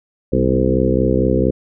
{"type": "harmonic tone with a mistuned harmonic", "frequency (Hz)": 64.4, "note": "C2", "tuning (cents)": -27, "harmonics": [1, 2, 3, 4, 5, 6, 7, 8], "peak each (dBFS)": [-21, -21, -21, -21, -21, -21, -21, -21], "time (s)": [0.32, 1.51], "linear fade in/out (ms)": 10, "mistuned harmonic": 3, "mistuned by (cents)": 54, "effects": []}